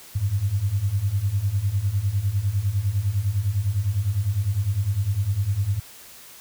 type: beating tone pair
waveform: sine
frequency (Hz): 94 / 103.9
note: F#2 / G#2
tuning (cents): +28 / +1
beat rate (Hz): 9.9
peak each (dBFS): -25 / -22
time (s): 0.15-5.8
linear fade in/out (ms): 10
effects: white hiss -45 dBFS RMS until 6.4 s